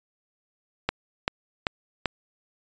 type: click train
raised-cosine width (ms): 0.3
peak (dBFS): -7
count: 4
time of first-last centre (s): 0.89-2.057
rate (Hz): 2.57
effects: resampled to 16000 Hz